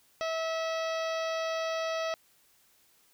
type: harmonic tone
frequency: 649 Hz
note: E5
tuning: 27 cents flat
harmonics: 1 / 2 / 3 / 4 / 5 / 6 / 7 / 8 / 9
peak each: -31 / -37 / -41 / -43 / -45 / -47 / -48 / -49 / -50 dBFS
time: 0.21-2.14 s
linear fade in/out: 0 ms
effects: white hiss -65 dBFS RMS until 3.13 s